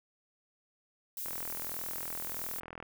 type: noise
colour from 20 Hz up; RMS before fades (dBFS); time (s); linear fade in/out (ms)
violet; -39; 1.17-2.6; 2
type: click train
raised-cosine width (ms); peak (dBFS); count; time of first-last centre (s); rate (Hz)
0.5; -28; 66; 1.26-2.826; 41.5
effects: none